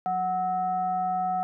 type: tone with frequency modulation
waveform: sine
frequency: 740 Hz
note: F#5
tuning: in tune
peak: -24 dBFS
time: 0.06-1.43 s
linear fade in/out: 0 ms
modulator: 559 Hz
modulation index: 0.44
effects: none